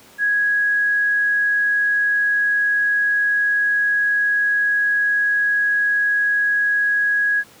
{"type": "tone", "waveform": "sine", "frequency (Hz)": 1661.2, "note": "G#6", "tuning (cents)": 0, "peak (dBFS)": -15, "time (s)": [0.18, 7.44], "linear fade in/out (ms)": 50, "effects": ["pink hiss -47 dBFS RMS until 7.6 s", "high-pass 150 Hz 12 dB/octave"]}